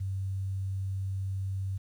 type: tone with quantisation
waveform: sine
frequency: 96.2 Hz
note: G2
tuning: 32 cents flat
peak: -30 dBFS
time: 0-1.78 s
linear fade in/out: 10 ms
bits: 10
effects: none